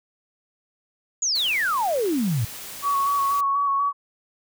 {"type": "exponential sweep", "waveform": "sine", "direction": "down", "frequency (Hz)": [7040, 103.83], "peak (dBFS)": -20, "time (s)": [1.22, 2.45], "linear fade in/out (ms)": 5}
{"type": "noise", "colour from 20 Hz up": "white", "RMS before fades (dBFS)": -37, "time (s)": [1.35, 3.41], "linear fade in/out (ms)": 5}
{"type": "tone with vibrato", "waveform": "sine", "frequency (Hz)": 1120, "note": "C#6", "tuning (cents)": 18, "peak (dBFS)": -19, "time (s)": [2.82, 3.93], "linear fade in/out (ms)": 50, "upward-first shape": "square", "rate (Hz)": 4.1, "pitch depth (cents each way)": 21}
{"effects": []}